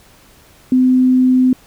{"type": "tone", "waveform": "sine", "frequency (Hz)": 255.6, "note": "C4", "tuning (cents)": -40, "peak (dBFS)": -8, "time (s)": [0.72, 1.53], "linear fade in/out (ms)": 2, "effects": ["pink hiss -47 dBFS RMS until 1.66 s"]}